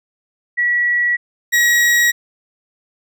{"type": "tone pair in turn", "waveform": ["sine", "40% pulse"], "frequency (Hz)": [1934, 1907.4], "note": ["B6", "A#6"], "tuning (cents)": [-37, 39], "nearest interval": "unison", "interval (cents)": 24, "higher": "first", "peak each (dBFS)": [-13, -10], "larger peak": "second", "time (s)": [[0.57, 1.17], [1.52, 2.12]], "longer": "neither", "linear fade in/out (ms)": 20, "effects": []}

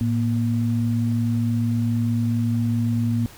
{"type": "tone pair together", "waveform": "sine", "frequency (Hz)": [111.4, 236], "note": ["A2", "A#3"], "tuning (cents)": [22, 22], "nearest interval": "octave + minor second", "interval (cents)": 1300, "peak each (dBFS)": [-21, -22], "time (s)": [0.01, 3.26], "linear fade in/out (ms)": 0, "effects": ["pink hiss -45 dBFS RMS until 3.37 s"]}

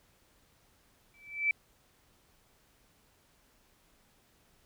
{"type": "tone with exponential growth", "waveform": "sine", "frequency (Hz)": 2319, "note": "D7", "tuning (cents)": -22, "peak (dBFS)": -22, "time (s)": [1.14, 1.51], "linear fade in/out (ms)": 2, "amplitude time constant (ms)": 79, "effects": ["pink hiss -67 dBFS RMS until 4.65 s"]}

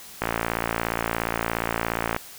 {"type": "click train", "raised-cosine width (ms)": 0.5, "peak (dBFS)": -8, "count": 112, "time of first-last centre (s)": [0.22, 2.164], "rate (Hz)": 57.1, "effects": ["white hiss -43 dBFS RMS until 2.38 s"]}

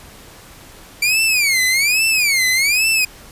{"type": "tone with vibrato", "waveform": "sawtooth", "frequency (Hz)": 2318, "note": "D7", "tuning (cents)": -23, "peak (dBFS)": -10, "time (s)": [1.02, 3.05], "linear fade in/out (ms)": 5, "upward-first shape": "sine", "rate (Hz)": 1.2, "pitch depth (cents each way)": 240, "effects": ["pink hiss -41 dBFS RMS until 3.31 s", "resampled to 32000 Hz"]}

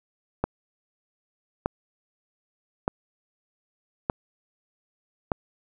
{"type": "click train", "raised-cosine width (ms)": 1, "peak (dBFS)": -9, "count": 5, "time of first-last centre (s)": [0.44, 5.318], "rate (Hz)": 0.82, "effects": []}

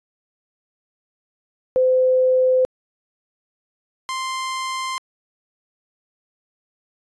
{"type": "tone pair in turn", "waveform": ["sine", "sawtooth"], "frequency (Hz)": [513, 1046.3], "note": ["C5", "C6"], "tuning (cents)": [-34, 0], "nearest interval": "octave", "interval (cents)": 1234, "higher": "second", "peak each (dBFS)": [-13, -20], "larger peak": "first", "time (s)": [[1.76, 2.65], [4.09, 4.98]], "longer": "neither", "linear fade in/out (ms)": 0, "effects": ["resampled to 22050 Hz"]}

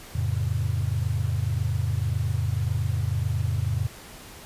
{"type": "chord", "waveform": "sine", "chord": "F augmented", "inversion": "none", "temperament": "just", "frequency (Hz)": [87.31, 109.13, 136.42], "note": ["F2", "A2", "C#3"], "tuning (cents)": [0, -14, -27], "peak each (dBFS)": [-27, -26, -29], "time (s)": [0.15, 3.87], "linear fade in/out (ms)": 5, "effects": ["pink hiss -44 dBFS RMS until 4.45 s", "resampled to 32000 Hz"]}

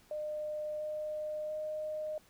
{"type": "tone with pitch steps", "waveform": "sine", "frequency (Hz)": [606, 610, 615], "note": ["D#5", "D#5", "D#5"], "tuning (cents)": [-46, -34, -20], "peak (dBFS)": -35, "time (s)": [0.11, 2.18], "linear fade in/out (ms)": 2, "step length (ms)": 690, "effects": ["pink hiss -64 dBFS RMS until 2.29 s"]}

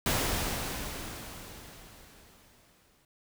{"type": "noise with exponential decay", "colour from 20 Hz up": "pink", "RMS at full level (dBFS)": -27, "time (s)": [0.06, 3.05], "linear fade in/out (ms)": 2, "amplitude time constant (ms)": 650, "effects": []}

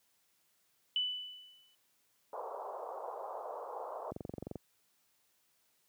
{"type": "tone with exponential decay", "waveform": "sine", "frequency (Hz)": 2987, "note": "F#7", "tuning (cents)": 16, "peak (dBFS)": -28, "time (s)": [0.96, 1.75], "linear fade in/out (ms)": 1, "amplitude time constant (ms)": 170}
{"type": "band-pass noise", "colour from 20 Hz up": "pink", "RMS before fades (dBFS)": -43, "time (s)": [2.33, 4.11], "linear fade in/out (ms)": 2, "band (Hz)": [460, 1100], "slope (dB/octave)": 48}
{"type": "click train", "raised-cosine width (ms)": 2, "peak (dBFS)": -27, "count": 11, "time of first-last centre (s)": [4.12, 4.557], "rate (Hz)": 22.9}
{"effects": ["white hiss -74 dBFS RMS until 5.88 s", "high-pass 80 Hz 12 dB/octave"]}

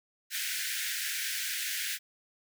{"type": "high-pass noise", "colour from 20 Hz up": "pink", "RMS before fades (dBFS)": -34, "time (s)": [0.3, 1.99], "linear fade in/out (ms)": 50, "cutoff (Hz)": 1500, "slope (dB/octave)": 96, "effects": []}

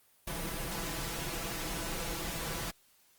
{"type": "noise with comb filter", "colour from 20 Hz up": "pink", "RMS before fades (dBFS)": -37, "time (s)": [0.27, 2.71], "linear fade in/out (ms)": 5, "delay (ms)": 6, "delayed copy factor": 0.65, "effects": ["white hiss -66 dBFS RMS until 3.18 s", "Opus 32 kbps"]}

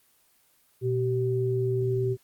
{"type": "tone pair together", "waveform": "sine", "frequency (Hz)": [121.05, 384.3], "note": ["B2", "G4"], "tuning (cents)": [-34, -34], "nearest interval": "octave + minor sixth", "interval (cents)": 2000, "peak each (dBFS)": -26, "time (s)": [0.81, 2.17], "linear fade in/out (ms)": 50, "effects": ["white hiss -64 dBFS RMS until 2.23 s", "Opus 24 kbps"]}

